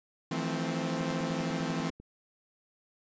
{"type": "chord", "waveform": "sawtooth", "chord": "F major seventh", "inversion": "third", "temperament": "equal with one note detuned", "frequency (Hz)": [161.7, 174.61, 220, 261.6], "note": ["E3", "F3", "A3", "C4"], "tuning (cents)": [-33, 0, 0, 0], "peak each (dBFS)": [-31, -33, -34, -31], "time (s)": [0.31, 1.9], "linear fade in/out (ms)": 5}
{"type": "click train", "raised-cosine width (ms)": 3, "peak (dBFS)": -36, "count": 11, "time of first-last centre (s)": [1.01, 2], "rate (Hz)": 10.1}
{"effects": ["resampled to 16000 Hz"]}